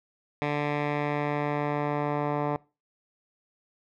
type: tone with low-pass filter sweep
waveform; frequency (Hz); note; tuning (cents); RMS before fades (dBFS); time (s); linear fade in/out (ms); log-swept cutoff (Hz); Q
10% pulse; 146.83; D3; 0; -28; 0.42-2.56; 0; 2500 to 1200; 1.4
effects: noise-tail reverb RT60 0.3 s tail -23 dB re dry